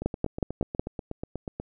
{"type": "two click trains", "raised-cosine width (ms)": 2, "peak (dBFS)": [-19, -11], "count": [14, 5], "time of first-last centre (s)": [[0.02, 1.6], [0.06, 0.795]], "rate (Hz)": [8.23, 5.44], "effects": []}